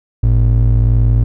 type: ring-modulated tone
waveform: triangle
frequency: 82.41 Hz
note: E2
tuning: in tune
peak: -3 dBFS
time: 0.23-1.24 s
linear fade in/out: 5 ms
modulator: 30.8 Hz
effects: none